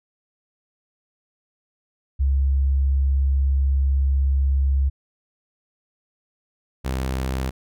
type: tone pair in turn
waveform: sine / sawtooth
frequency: 68.1 / 65.21 Hz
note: C#2 / C2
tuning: -30 / -5 cents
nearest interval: minor second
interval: 75 cents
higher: first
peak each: -16 / -19 dBFS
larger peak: first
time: 2.19-4.9 / 6.84-7.51 s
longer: first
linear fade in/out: 20 ms
effects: none